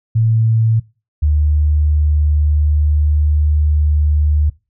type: tone pair in turn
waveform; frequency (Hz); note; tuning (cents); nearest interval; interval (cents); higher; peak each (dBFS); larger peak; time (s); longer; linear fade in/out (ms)
sine; 112.3 / 74.95; A2 / D2; +36 / +36; perfect fifth; 700; first; -10; neither; 0.15-0.8 / 1.22-4.5; second; 10
effects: noise-tail reverb RT60 0.3 s tail -22 dB re dry